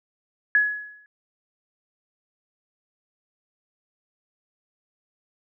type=tone with exponential decay; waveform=sine; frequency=1688 Hz; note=G#6; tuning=28 cents sharp; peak=-13 dBFS; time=0.55-1.06 s; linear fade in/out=1 ms; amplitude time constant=110 ms; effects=none